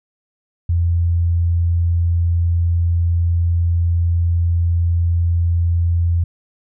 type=tone; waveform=sine; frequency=85.3 Hz; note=F2; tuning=40 cents flat; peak=-13 dBFS; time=0.69-6.24 s; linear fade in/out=5 ms; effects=none